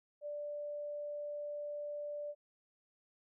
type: tone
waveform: sine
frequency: 587.3 Hz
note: D5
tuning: in tune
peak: -39 dBFS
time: 0.21-2.35 s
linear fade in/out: 50 ms
effects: none